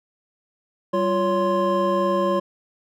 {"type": "tone cluster", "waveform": "triangle", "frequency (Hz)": [193.8, 349.2, 558, 1047], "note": ["G3", "F4", "C#5", "C6"], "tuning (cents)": [-20, 0, 11, 1], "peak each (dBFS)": [-24, -23, -20, -22], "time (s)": [0.93, 2.4], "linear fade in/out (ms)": 10, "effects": []}